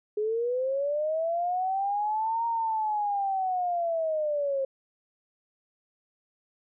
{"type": "linear two-way sweep", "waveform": "sine", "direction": "up then down", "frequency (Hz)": [415.3, 932.3, 532], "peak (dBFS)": -25, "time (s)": [0.17, 4.65], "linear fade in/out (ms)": 5, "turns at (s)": 2.46, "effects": []}